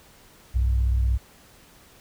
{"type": "tone pair together", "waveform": "sine", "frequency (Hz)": [62.5, 99], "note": ["B1", "G2"], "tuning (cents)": [21, 18], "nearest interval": "minor sixth", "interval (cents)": 797, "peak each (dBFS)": [-18, -28], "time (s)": [0.54, 1.18], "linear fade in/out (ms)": 20, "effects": ["tanh soft clip ceiling -13 dBFS", "pink hiss -53 dBFS RMS until 2 s"]}